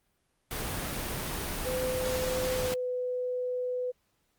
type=noise; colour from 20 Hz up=pink; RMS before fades=-34 dBFS; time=0.51-2.74 s; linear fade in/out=0 ms
type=tone with pitch glide; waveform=sine; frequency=510 to 499.5 Hz; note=C5 to B4; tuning=-44 to +20 cents; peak=-29 dBFS; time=1.65-3.92 s; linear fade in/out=20 ms; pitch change=-36 cents; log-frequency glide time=2.53-2.87 s
effects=pink hiss -74 dBFS RMS until 4.38 s + Opus 32 kbps